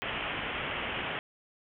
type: low-pass noise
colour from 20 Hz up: white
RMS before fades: -35 dBFS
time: 0.02-1.19 s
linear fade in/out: 0 ms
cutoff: 3200 Hz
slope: 96 dB/octave
effects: none